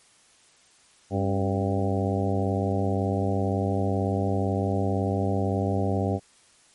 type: harmonic tone with a mistuned harmonic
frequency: 98 Hz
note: G2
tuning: in tune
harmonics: 1 / 2 / 3 / 4 / 5 / 6 / 7 / 8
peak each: -26 / -29 / -31 / -32 / -33 / -34 / -34 / -35 dBFS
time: 1.1-6.2 s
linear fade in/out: 50 ms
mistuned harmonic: 3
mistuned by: -75 cents
effects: white hiss -58 dBFS RMS until 6.74 s + MP3 48 kbps